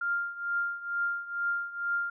sine tone with tremolo, 1398 Hz, F6, 1 cent sharp, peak -25 dBFS, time 0.01-2.1 s, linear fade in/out 5 ms, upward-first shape triangle, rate 2.2 Hz, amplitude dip 85%, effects none

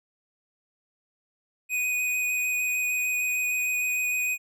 square tone with vibrato, 2489 Hz, D#7, in tune, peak -25 dBFS, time 1.69-4.38 s, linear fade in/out 50 ms, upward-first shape square, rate 6.6 Hz, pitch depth 9 cents each way, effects none

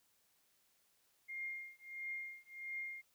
sine tone with tremolo, 2122 Hz, C7, 24 cents sharp, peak -39 dBFS, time 1.28-3.02 s, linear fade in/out 20 ms, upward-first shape triangle, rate 1.5 Hz, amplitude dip 100%, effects white hiss -75 dBFS RMS until 3.14 s

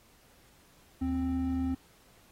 triangle tone pair together, 77.78 / 262.5 Hz, D#2 / C4, 0 / +6 cents, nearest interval octave + major sixth, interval 2106 cents, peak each -33 / -27 dBFS, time 1.01-1.75 s, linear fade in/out 10 ms, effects pink hiss -62 dBFS RMS until 2.31 s + AAC 48 kbps

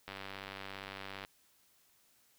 click train, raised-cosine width 0.3 ms, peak -27 dBFS, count 115, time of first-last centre 0.08-1.249 s, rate 97.5 Hz, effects white hiss -69 dBFS RMS until 2.38 s

